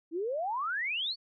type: exponential sweep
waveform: sine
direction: up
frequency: 310 to 4594 Hz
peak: -30 dBFS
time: 0.11-1.16 s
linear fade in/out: 50 ms
effects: none